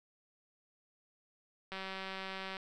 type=click train; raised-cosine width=0.3 ms; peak=-26 dBFS; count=163; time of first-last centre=1.72-2.568 s; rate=191 Hz; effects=none